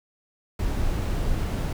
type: noise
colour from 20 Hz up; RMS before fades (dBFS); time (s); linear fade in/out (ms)
brown; -25; 0.59-1.73; 5
effects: none